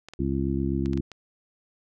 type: clicks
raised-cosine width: 0.2 ms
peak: -24 dBFS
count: 6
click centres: 0.086 / 0.136 / 0.859 / 0.933 / 0.975 / 1.117 s
type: harmonic tone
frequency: 67.9 Hz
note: C#2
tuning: 35 cents flat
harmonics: 1 / 2 / 3 / 4 / 5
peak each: -30 / -30 / -30 / -30 / -30 dBFS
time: 0.19-1.01 s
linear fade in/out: 5 ms
effects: none